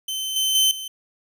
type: tone with level steps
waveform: sawtooth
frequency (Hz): 3075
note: G7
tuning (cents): -34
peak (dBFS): -22 / -16 / -12 / -27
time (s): 0.08-0.88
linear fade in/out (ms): 5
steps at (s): 0.36 / 0.55 / 0.71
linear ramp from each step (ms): 2
effects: none